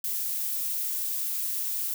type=noise; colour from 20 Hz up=violet; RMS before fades=-30 dBFS; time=0.04-1.94 s; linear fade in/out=2 ms; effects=none